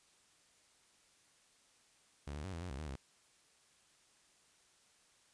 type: tone with pitch steps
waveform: sawtooth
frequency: 71.6 / 74.7 / 95.1 / 83.2 / 90.4 / 66.3 / 77.9 / 67.1 Hz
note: D2 / D2 / F#2 / E2 / F#2 / C2 / D#2 / C2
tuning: -43 / +30 / +48 / +17 / -40 / +23 / +3 / +44 cents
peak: -38 dBFS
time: 2.27-2.958 s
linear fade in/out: 5 ms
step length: 86 ms
effects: white hiss -69 dBFS RMS until 5.33 s + resampled to 22050 Hz